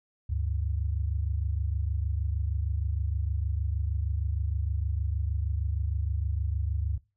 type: tone pair together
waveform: sine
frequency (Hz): 71.55 / 98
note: D2 / G2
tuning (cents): -45 / 0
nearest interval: perfect fourth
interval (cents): 545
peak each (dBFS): -28 / -31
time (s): 0.29-6.98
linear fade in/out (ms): 10
effects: noise-tail reverb RT60 0.3 s tail -22 dB re dry